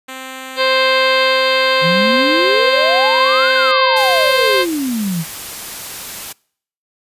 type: tone with pitch glide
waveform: 5% pulse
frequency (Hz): 261.6 to 263.3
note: C4 to C4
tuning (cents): 0 to +11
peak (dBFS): -16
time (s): 0.08-3.72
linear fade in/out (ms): 10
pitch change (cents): +11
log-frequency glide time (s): 0.49-2.76
type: harmonic tone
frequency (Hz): 524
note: C5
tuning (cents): +2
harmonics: 1 / 2 / 3 / 4 / 5 / 6 / 7 / 8 / 9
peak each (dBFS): -15 / -18 / -20 / -21 / -22 / -23 / -23 / -24 / -25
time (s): 0.56-4.66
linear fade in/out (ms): 50
type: exponential two-way sweep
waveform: sine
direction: up then down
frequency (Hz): 154.1 to 1584 to 154.1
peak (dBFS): -16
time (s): 1.81-5.25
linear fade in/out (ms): 50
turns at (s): 3.53
type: noise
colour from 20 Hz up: white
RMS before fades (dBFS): -28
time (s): 3.96-6.33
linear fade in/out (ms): 10
effects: noise-tail reverb RT60 0.6 s tail -26 dB re dry + resampled to 32000 Hz